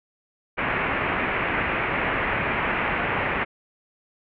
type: low-pass noise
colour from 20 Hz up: white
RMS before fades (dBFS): -25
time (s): 0.57-3.45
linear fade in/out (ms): 20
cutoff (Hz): 2500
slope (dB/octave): 48
effects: none